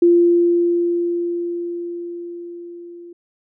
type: tone with level ramp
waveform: sine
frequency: 345.6 Hz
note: F4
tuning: 18 cents flat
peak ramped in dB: -8 to -35 dBFS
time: 0.02-3.13 s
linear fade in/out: 5 ms
effects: none